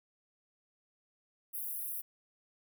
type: high-pass noise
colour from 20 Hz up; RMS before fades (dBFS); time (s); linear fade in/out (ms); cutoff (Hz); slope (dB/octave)
white; -39; 1.53-2.02; 20; 10000; 96
effects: none